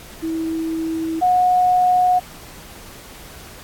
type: tone pair in turn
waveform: sine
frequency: 324.1 / 727.6 Hz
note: E4 / F#5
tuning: -29 / -29 cents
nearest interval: octave + major second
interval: 1400 cents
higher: second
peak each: -20 / -12 dBFS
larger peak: second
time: 0.22-1.21 / 1.21-2.2 s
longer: neither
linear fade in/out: 20 ms
effects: pink hiss -40 dBFS RMS until 3.63 s + AAC 64 kbps